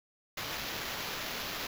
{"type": "noise with sample-and-hold", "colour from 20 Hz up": "blue", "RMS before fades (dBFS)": -38, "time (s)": [0.37, 1.67], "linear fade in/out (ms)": 5, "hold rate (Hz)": 8820, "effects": []}